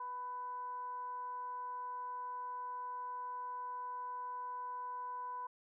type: tone with frequency modulation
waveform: sine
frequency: 996 Hz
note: B5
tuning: 14 cents sharp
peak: -40 dBFS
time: 0-5.47 s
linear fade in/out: 5 ms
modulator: 505 Hz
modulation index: 0.24
effects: none